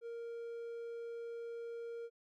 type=tone; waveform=triangle; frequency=466.2 Hz; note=A#4; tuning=in tune; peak=-40 dBFS; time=0.01-2.1 s; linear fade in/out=50 ms; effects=none